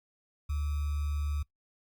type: tone with sample-and-hold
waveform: sine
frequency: 73.42 Hz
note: D2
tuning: in tune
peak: -29 dBFS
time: 0.49-1.43 s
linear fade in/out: 10 ms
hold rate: 1225 Hz
effects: noise-tail reverb RT60 0.1 s tail -21 dB re dry + Opus 48 kbps